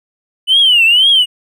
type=tone with vibrato; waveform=triangle; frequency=2960 Hz; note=F#7; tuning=in tune; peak=-3 dBFS; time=0.47-1.26 s; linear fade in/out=50 ms; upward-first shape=triangle; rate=2 Hz; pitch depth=210 cents each way; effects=tanh soft clip ceiling -3 dBFS